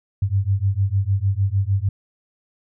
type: beating tone pair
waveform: sine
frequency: 95.1 / 101.7 Hz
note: F#2 / G#2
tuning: +48 / -36 cents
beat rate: 6.6 Hz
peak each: -20 dBFS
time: 0.22-1.89 s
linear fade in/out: 5 ms
effects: none